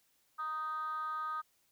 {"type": "tone with frequency modulation", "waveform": "sine", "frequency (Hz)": 1244.5, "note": "D#6", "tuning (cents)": 0, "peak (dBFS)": -34, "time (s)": [0.38, 1.42], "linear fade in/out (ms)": 20, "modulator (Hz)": 309, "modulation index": 0.49, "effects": ["tanh soft clip ceiling -31 dBFS", "white hiss -73 dBFS RMS until 1.71 s"]}